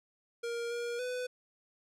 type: tone with pitch steps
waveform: square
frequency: 469.4 / 475 / 499.3 Hz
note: A#4 / A#4 / B4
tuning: +12 / +33 / +19 cents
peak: -35 dBFS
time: 0.43-1.27 s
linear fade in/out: 10 ms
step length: 280 ms
effects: low-pass 9000 Hz 12 dB/octave